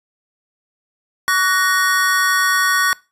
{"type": "chord", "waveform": "square", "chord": "F# major", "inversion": "second", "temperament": "equal with one note detuned", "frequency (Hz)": [1132.7, 1480, 1864.7], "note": ["C#6", "F#6", "A#6"], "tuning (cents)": [37, 0, 0], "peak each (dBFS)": -19, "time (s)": [1.28, 2.93], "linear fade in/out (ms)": 0, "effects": ["noise-tail reverb RT60 0.3 s tail -23 dB re dry", "resampled to 32000 Hz"]}